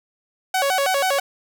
sawtooth tone with vibrato, 647 Hz, E5, 32 cents flat, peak -14 dBFS, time 0.54-1.2 s, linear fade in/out 5 ms, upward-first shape square, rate 6.2 Hz, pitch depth 260 cents each way, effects none

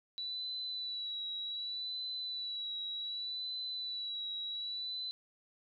sine tone with vibrato, 3944 Hz, B7, 3 cents flat, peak -37 dBFS, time 0.18-5.11 s, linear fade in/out 0 ms, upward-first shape sine, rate 0.66 Hz, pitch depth 34 cents each way, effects none

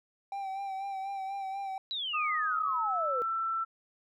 triangle tone with vibrato, 780 Hz, G5, 9 cents flat, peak -32 dBFS, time 0.32-1.78 s, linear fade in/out 2 ms, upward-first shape sine, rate 4.1 Hz, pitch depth 36 cents each way
sine exponential sweep, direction down, 4000 to 469.4 Hz, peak -32 dBFS, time 1.91-3.22 s, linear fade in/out 0 ms
sine tone with pitch glide, 1232 to 1335.8 Hz, D#6 to E6, -17 to +23 cents, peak -29 dBFS, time 2.13-3.65 s, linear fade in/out 20 ms, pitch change +140 cents, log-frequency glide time 2.27-3.22 s
effects none

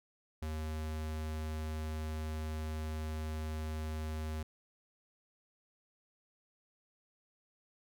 square tone, 78 Hz, D#2, 5 cents sharp, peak -37 dBFS, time 0.42-4.43 s, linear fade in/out 5 ms, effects none

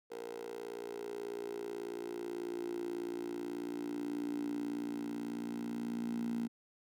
10% pulse tone with high-pass filter sweep, 58.27 Hz, A#1, in tune, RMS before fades -40 dBFS, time 0.1-6.48 s, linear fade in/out 20 ms, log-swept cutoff 470 to 230 Hz, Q 8.2, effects none

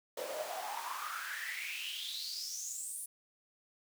pink noise with high-pass filter sweep, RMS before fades -41 dBFS, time 0.17-3.06 s, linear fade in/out 5 ms, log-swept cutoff 480 to 10000 Hz, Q 7.7, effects none

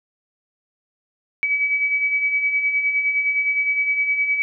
sine beating tone pair, 2274 / 2283.7 Hz, C#7 / D7, +44 / -49 cents, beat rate 9.7 Hz, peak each -27 / -18 dBFS, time 1.43-4.42 s, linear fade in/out 0 ms, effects none

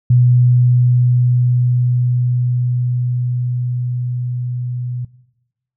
sine tone with level ramp, 123.47 Hz, B2, in tune, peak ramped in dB -7 to -20 dBFS, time 0.1-5.05 s, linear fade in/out 5 ms, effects noise-tail reverb RT60 1.0 s tail -20 dB re dry

